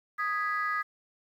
sine chord, G# minor, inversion second, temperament equal, 1244.5 / 1661.2 / 1975.5 Hz, D#6 / G#6 / B6, 0 / 0 / 0 cents, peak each -29 / -32 / -34 dBFS, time 0.18-0.83 s, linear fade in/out 20 ms, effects tanh soft clip ceiling -21 dBFS + 10-bit

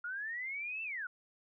sine linear two-way sweep, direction up then down, 1396.9 to 2687 to 1396.9 Hz, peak -37 dBFS, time 0.04-1.07 s, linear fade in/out 5 ms, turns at 0.83 s, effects none

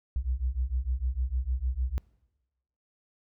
sine beating tone pair, 60 / 66.6 Hz, B1 / C2, -49 / +31 cents, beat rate 6.6 Hz, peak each -30 dBFS, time 0.16-1.98 s, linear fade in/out 0 ms, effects noise-tail reverb RT60 1.0 s tail -23 dB re dry

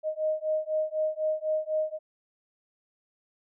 sine beating tone pair, 620 / 624 Hz, D#5 / D#5, -6 / +5 cents, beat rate 4 Hz, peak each -29 dBFS, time 0.03-1.99 s, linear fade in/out 50 ms, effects none

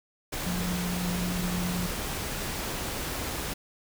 sine tone in noise, 178.2 Hz, F3, 35 cents sharp, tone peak -29 dBFS, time 0.46-1.87 s, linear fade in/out 10 ms, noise pink, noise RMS -33 dBFS, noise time 0.32-3.54 s, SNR +1 dB, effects none

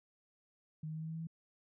sine tone with pitch steps, 155.56 / 156.91 / 158.28 / 159.66 / 161.05 / 162.45 / 163.86 Hz, D#3 / D#3 / D#3 / D#3 / E3 / E3 / E3, 0 / +15 / +30 / +45 / -40 / -25 / -10 cents, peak -39 dBFS, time 0.83-1.271 s, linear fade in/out 5 ms, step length 63 ms, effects none

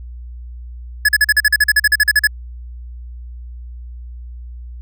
square tone bursts, 1703 Hz, G#6, 43 cents sharp, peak -9 dBFS, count 16, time 1.05-2.272 s, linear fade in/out 5 ms, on 37 ms, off 42 ms, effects added 60 Hz sine -29 dBFS peak until 4.81 s

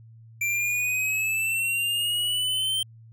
square exponential sweep, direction up, 2349 to 3136 Hz, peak -24 dBFS, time 0.41-2.83 s, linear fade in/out 5 ms, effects added 113 Hz sine -46 dBFS peak until 3.12 s

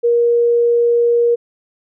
sine tone, 473.1 Hz, A#4, 26 cents sharp, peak -10 dBFS, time 0.03-1.36 s, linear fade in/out 20 ms, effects none

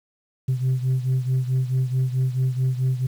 sine beating tone pair, 128.3 / 132.9 Hz, C3 / C3, -34 / +27 cents, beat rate 4.6 Hz, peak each -19 / -23 dBFS, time 0.48-3.07 s, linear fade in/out 10 ms, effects tanh soft clip ceiling -16 dBFS + 8-bit

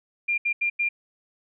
sine tone bursts at uneven times, 2397 Hz, D7, 35 cents sharp, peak -21 dBFS, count 4, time 0.28-0.38 / 0.45-0.53 / 0.61-0.7 / 0.79-0.89 s, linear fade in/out 10 ms, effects none

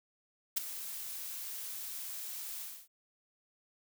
blue noise with ADSR envelope, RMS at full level -28 dBFS, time 0.56-2.88 s, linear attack 14 ms, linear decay 13 ms, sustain -14 dB, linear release 280 ms, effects none

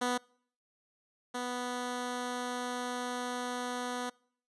10% pulse tone pair in turn, 246.9 / 246.9 Hz, B3 / B3, 0 / 0 cents, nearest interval unison, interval 0 cents, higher neither, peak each -21 / -26 dBFS, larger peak first, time 0.01-0.18 / 1.34-4.1 s, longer second, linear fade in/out 10 ms, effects noise-tail reverb RT60 0.6 s tail -26 dB re dry + resampled to 24000 Hz

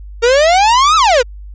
45% pulse exponential two-way sweep, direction up then down, 454.2 to 1326 to 454.2 Hz, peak -7 dBFS, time 0.22-1.23 s, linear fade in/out 20 ms, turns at 0.96 s, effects added 50 Hz sine -28 dBFS peak until 1.54 s + resampled to 16000 Hz

